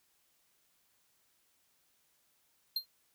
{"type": "tone with exponential decay", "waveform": "square", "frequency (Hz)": 4186, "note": "C8", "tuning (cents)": 0, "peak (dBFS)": -28, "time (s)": [2.76, 2.86], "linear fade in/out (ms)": 5, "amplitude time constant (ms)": 20, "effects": ["white hiss -73 dBFS RMS until 3.14 s"]}